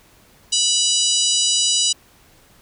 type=harmonic tone; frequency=981 Hz; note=B5; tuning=12 cents flat; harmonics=3 / 4 / 5 / 6 / 7 / 8 / 9; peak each=-21 / -22 / -23 / -24 / -24 / -25 / -26 dBFS; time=0.52-1.93 s; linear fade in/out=10 ms; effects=pink hiss -52 dBFS RMS until 2.61 s